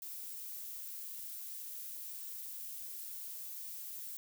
violet noise, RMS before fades -45 dBFS, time 0.02-4.17 s, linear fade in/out 0 ms, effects none

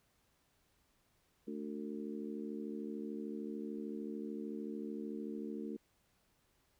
harmonic tone with a mistuned harmonic, 73.42 Hz, D2, in tune, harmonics 3 / 4 / 5 / 6, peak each -43 / -45 / -47 / -49 dBFS, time 1.47-5.77 s, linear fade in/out 10 ms, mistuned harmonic 6, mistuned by +45 cents, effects pink hiss -75 dBFS RMS until 6.79 s

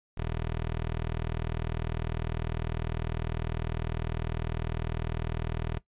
15% pulse tone, 40 Hz, D#1, 49 cents sharp, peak -24 dBFS, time 0.17-5.79 s, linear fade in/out 10 ms, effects noise-tail reverb RT60 0.1 s tail -17 dB re dry + resampled to 8000 Hz

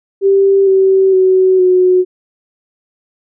sine tone with pitch steps, 392 / 383.3 / 374.7 / 366.4 Hz, G4 / G4 / F#4 / F#4, 0 / -39 / +22 / -17 cents, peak -6 dBFS, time 0.21-2.05 s, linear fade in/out 50 ms, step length 460 ms, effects none

